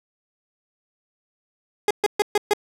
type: tone bursts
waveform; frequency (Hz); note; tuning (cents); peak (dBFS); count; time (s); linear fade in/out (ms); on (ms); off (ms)
30% pulse; 414.9; G#4; -2; -13; 5; 1.88-2.535; 2; 27; 130
effects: low-pass 12000 Hz 12 dB/octave